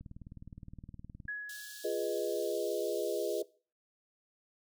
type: click train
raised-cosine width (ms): 5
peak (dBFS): -35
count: 25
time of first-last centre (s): 0.01-1.254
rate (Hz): 19.3
type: tone with exponential decay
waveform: sine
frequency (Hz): 1680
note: G#6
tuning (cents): +19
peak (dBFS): -34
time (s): 1.28-2.53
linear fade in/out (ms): 5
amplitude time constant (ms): 270
type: high-pass noise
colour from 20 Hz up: pink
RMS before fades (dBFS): -49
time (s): 1.49-3.42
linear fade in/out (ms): 5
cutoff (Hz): 3200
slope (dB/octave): 48
type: chord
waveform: sine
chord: F half-diminished seventh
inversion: none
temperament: equal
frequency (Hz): 349.2 / 415.3 / 493.9 / 622.3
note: F4 / Ab4 / Cb5 / Eb5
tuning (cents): 0 / 0 / 0 / 0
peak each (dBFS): -38 / -35 / -37 / -37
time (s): 1.84-3.43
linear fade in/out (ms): 10
effects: noise-tail reverb RT60 0.4 s tail -21 dB re dry